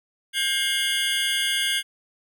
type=tone cluster; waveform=square; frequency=1596 / 2130 / 2884 / 3162 / 3426 Hz; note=G6 / C7 / F#7 / G7 / A7; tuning=+31 / +30 / -45 / +14 / -47 cents; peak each=-29 dBFS; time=0.33-1.83 s; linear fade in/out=50 ms; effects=none